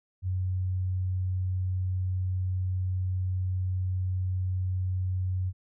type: tone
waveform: sine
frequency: 92.5 Hz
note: F#2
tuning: in tune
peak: -26 dBFS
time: 0.22-5.53 s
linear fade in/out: 50 ms
effects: none